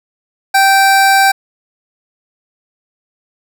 25% pulse tone, 780 Hz, G5, 9 cents flat, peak -3 dBFS, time 0.54-1.32 s, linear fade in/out 10 ms, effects none

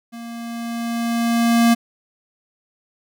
square tone with level ramp, 233.1 Hz, A#3, in tune, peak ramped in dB -33 to -11 dBFS, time 0.12-1.75 s, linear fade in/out 20 ms, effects none

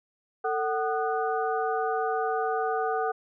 sine tone cluster, 446.4 / 751 / 1226 / 1480 Hz, A4 / F#5 / D#6 / F#6, +25 / +26 / -26 / 0 cents, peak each -29 / -28 / -33 / -36 dBFS, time 0.44-3.12 s, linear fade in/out 10 ms, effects none

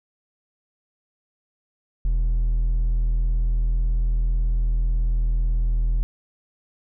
sine tone with hard clipping, 40.92 Hz, E1, 12 cents flat, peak -19 dBFS, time 2.05-6.03 s, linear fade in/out 0 ms, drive 3 dB, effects none

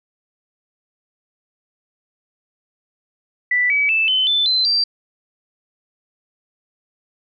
sine tone with pitch steps, 1975.5 / 2282 / 2637 / 3047 / 3520 / 4067 / 4699 Hz, B6 / C#7 / E7 / G7 / A7 / C8 / D8, 0 / +50 / 0 / -50 / 0 / -50 / 0 cents, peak -14 dBFS, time 3.51-4.84 s, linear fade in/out 5 ms, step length 190 ms, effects none

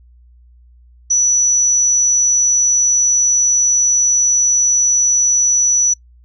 sine tone, 5920 Hz, F#8, in tune, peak -10 dBFS, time 1.1-5.94 s, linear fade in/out 10 ms, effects noise-tail reverb RT60 0.1 s tail -25 dB re dry + added 60 Hz sine -43 dBFS peak until 6.24 s

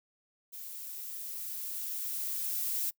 violet noise with level ramp, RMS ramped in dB -44 to -32 dBFS, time 0.52-2.91 s, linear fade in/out 20 ms, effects noise-tail reverb RT60 0.1 s tail -24 dB re dry

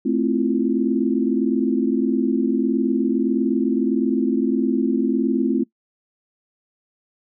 sine chord, F major seventh, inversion first, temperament equal, 220 / 261.6 / 329.6 / 349.2 Hz, A3 / C4 / E4 / F4, 0 / 0 / 0 / 0 cents, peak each -22 / -20 / -24 / -25 dBFS, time 0.05-5.64 s, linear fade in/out 10 ms, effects noise-tail reverb RT60 0.1 s tail -20 dB re dry

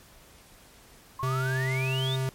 sine exponential sweep, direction up, 1046.5 to 3729 Hz, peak -31 dBFS, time 1.19-2.16 s, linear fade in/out 5 ms
square tone with pitch glide, 130.81 to 131.72 Hz, C3 to C3, 0 to +12 cents, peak -27 dBFS, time 1.23-2.29 s, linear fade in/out 0 ms, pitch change +12 cents, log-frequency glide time 1.52-1.98 s
effects pink hiss -54 dBFS RMS until 2.34 s + MP3 64 kbps

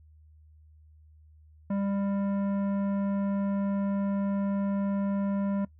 triangle tone with tanh clipping, 198.7 Hz, G3, 24 cents sharp, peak -28 dBFS, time 1.7-5.65 s, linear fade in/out 5 ms, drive 17 dB, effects noise-tail reverb RT60 0.1 s tail -20 dB re dry + added 77 Hz sine -53 dBFS peak until 5.79 s

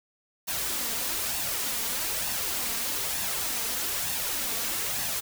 white noise with flanger, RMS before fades -30 dBFS, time 0.47-5.21 s, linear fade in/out 20 ms, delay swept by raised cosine 1.1 to 4.4 ms, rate 1.1 Hz, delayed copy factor +0.5, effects none

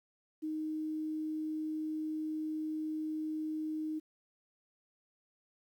sine tone, 311.1 Hz, D#4, in tune, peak -34 dBFS, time 0.42-4 s, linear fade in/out 20 ms, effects 11-bit

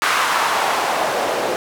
white noise with band-pass filter sweep, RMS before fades -19 dBFS, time 0.02-1.56 s, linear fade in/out 0 ms, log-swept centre 1300 to 500 Hz, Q 1.7, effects none

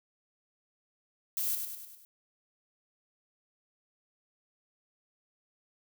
violet noise with echo, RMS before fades -32 dBFS, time 1.37-1.55 s, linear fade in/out 0 ms, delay 100 ms, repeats 5, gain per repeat -5 dB, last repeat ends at 2.05 s, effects none

